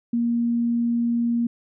sine tone, 235.5 Hz, A#3, 18 cents sharp, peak -19 dBFS, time 0.13-1.47 s, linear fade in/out 5 ms, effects none

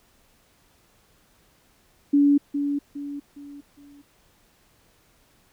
sine tone with echo, 285.7 Hz, D4, 48 cents flat, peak -14 dBFS, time 2.13-2.38 s, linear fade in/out 10 ms, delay 410 ms, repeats 4, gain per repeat -8 dB, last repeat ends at 4.02 s, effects pink hiss -61 dBFS RMS until 5.52 s

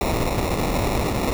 pink noise with sample-and-hold, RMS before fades -22 dBFS, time 0.01-1.33 s, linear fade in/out 0 ms, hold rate 1575 Hz, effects none

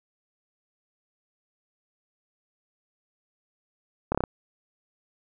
slowing click train, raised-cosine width 1 ms, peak -10 dBFS, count 5, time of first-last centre 4.12-4.238 s, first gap 27 ms, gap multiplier 1.06, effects none

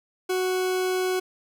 40% pulse tone, 370 Hz, F#4, in tune, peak -22 dBFS, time 0.29-1.2 s, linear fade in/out 10 ms, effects none

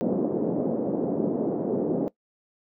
pink band-pass noise, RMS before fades -26 dBFS, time 0.01-2.08 s, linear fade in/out 0 ms, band 200 to 530 Hz, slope 24 dB/octave, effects noise-tail reverb RT60 0.1 s tail -20 dB re dry

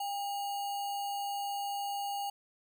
sine tone with sample-and-hold, 803 Hz, G5, 41 cents sharp, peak -33 dBFS, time 0-2.3 s, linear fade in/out 5 ms, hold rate 3675 Hz, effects none

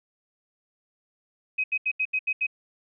sine tone bursts, 2528 Hz, D#7, 27 cents sharp, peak -22 dBFS, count 7, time 1.58-2.468 s, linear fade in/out 10 ms, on 60 ms, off 78 ms, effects none

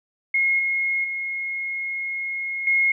sine tone with level steps, 2157 Hz, C#7, 48 cents flat, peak -17 / -20 / -25 / -16 dBFS, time 0.34-2.92 s, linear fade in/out 5 ms, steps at 0.59 / 1.04 / 2.67 s, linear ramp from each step 2 ms, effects none

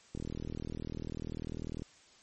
click train, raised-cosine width 3 ms, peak -26 dBFS, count 68, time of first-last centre 0.15-1.821 s, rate 40.1 Hz, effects white hiss -61 dBFS RMS until 2.22 s + MP3 32 kbps

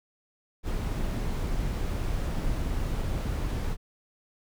brown noise, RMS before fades -29 dBFS, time 0.63-3.77 s, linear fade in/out 50 ms, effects none

